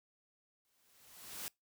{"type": "noise with exponential growth", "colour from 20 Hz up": "white", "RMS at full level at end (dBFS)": -41, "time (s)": [0.65, 1.48], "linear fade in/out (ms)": 0, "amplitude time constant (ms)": 180, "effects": ["noise-tail reverb RT60 0.2 s tail -25 dB re dry"]}